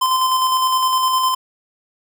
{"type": "tone with tremolo", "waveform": "square", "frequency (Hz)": 1033, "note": "C6", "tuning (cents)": -22, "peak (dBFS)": -14, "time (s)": [0.01, 1.35], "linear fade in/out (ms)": 10, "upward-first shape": "square", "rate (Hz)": 9.8, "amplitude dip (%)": 30, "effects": []}